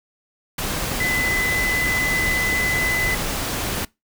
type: tone in noise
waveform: sine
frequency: 2013 Hz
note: B6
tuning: 33 cents sharp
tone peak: -20 dBFS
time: 1-3.15 s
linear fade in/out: 5 ms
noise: pink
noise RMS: -25 dBFS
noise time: 0.58-3.85 s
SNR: +2 dB
effects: noise-tail reverb RT60 0.2 s tail -23 dB re dry